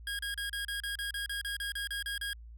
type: tone bursts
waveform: 25% pulse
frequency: 1634 Hz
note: G#6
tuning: 29 cents flat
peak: -30 dBFS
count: 15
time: 0.07-2.332 s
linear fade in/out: 2 ms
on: 120 ms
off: 33 ms
effects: added 57 Hz sine -46 dBFS peak until 2.57 s